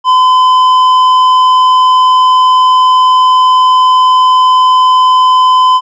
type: tone with tanh clipping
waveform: sine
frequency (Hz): 1018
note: C6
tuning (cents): -48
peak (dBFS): -5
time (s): 0.04-5.81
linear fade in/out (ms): 50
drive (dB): 8
effects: none